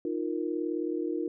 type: chord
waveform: sine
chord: Eb suspended second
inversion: none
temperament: just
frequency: 311.1 / 350 / 466.7 Hz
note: Eb4 / F4 / Bb4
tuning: 0 / +4 / +2 cents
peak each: -32 / -32 / -36 dBFS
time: 0.05-1.28 s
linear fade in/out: 2 ms
effects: none